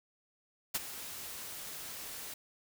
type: noise with ADSR envelope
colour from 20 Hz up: white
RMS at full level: -31 dBFS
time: 0.74-2.34 s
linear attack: 12 ms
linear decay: 31 ms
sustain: -13 dB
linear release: 4 ms
effects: none